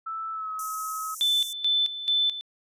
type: tone with pitch glide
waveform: sine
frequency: 1318.5 to 1280.2 Hz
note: E6 to D#6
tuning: 0 to +49 cents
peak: -30 dBFS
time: 0.06-1.15 s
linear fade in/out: 10 ms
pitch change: -51 cents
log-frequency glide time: 0.32-0.5 s
type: high-pass noise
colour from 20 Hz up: pink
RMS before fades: -38 dBFS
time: 0.59-1.53 s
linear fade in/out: 2 ms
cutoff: 5700 Hz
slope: 96 dB/octave
type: tone with tremolo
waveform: sine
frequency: 3520 Hz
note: A7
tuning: in tune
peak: -20 dBFS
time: 1.21-2.41 s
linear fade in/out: 0 ms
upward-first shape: square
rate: 2.3 Hz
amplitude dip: 75%
effects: resampled to 32000 Hz